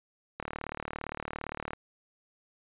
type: click train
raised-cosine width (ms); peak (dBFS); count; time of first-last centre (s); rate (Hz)
0.5; -20; 51; 0.4-1.733; 37.5
effects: resampled to 8000 Hz